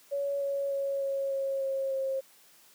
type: tone with pitch steps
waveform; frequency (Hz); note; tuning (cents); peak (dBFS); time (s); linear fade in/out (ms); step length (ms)
sine; 562 / 557.5 / 553 / 548.5 / 544.1 / 539.7 / 535.4; C#5 / C#5 / C#5 / C#5 / C#5 / C#5 / C5; +24 / +10 / -4 / -18 / -32 / -46 / +40; -28; 0.11-2.21; 20; 300
effects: white hiss -59 dBFS RMS until 2.74 s + high-pass 150 Hz 12 dB/octave